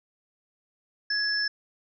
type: tone pair together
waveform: sine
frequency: 1674 / 5298 Hz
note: G#6 / E8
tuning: +13 / +8 cents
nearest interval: octave + minor sixth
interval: 1995 cents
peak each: -27 dBFS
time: 1.1-1.48 s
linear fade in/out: 5 ms
effects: none